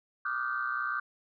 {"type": "tone cluster", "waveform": "sine", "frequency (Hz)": [1176, 1237, 1418, 1543], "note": ["D6", "D#6", "F6", "G6"], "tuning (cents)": [2, -10, 26, -28], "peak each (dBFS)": [-34, -39, -35, -34], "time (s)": [0.25, 1], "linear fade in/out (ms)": 5, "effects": ["tanh soft clip ceiling -19 dBFS"]}